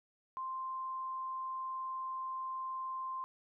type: tone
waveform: sine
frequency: 1046.5 Hz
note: C6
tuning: in tune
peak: -37 dBFS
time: 0.37-3.24 s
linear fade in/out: 0 ms
effects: none